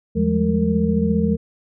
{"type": "tone cluster", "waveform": "sine", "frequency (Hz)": [80.7, 173.8, 196.7, 211.3, 460.3], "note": ["E2", "F3", "G3", "G#3", "A#4"], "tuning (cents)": [-36, -8, 6, 30, -22], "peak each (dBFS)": [-25, -21, -26, -19, -24], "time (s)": [0.15, 1.37], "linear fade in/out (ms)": 20, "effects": []}